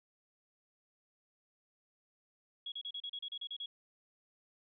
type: tone bursts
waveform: sine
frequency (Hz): 3330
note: G#7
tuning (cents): +4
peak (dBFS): -39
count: 11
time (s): 2.66-3.66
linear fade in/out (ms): 5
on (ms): 60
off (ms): 34
effects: none